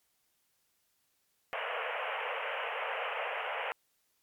pink band-pass noise, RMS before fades -36 dBFS, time 1.53-3.72 s, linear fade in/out 0 ms, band 460 to 3000 Hz, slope 96 dB/octave, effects white hiss -75 dBFS RMS until 4.22 s + MP3 96 kbps

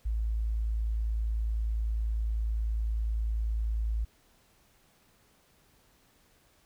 sine tone, 55 Hz, A1, in tune, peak -27 dBFS, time 0.05-4.05 s, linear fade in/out 10 ms, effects pink hiss -65 dBFS RMS until 6.65 s

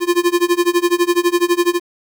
square tone with tremolo, 349.2 Hz, F4, in tune, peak -10 dBFS, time 0-1.8 s, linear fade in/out 50 ms, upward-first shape sine, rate 12 Hz, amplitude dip 95%, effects 8-bit

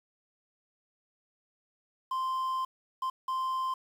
triangle tone bursts at uneven times, 1043 Hz, C6, 6 cents flat, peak -27 dBFS, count 3, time 2.11-2.65 / 3.02-3.1 / 3.28-3.74 s, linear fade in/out 5 ms, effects 9-bit

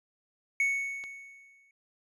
triangle tone with exponential decay, 2217 Hz, C#7, in tune, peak -21 dBFS, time 0.6-1.71 s, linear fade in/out 2 ms, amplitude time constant 240 ms
click, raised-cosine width 0.2 ms, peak -29 dBFS, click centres 1.039 s
effects resampled to 32000 Hz

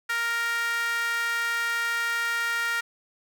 sawtooth tone with high-pass filter, 466.2 Hz, A#4, in tune, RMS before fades -27 dBFS, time 0.09-2.81 s, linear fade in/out 10 ms, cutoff 1600 Hz, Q 9.5, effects none

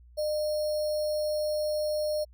sine tone with sample-and-hold, 606 Hz, D#5, 46 cents flat, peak -26 dBFS, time 0.17-2.25 s, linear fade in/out 20 ms, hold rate 4900 Hz, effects added 60 Hz sine -51 dBFS peak until 2.33 s

